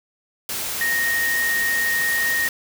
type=tone in noise; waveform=sine; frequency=1861 Hz; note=A#6; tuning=3 cents flat; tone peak=-19 dBFS; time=0.81-2.48 s; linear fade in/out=2 ms; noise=white; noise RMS=-27 dBFS; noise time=0.49-2.49 s; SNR=+5 dB; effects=none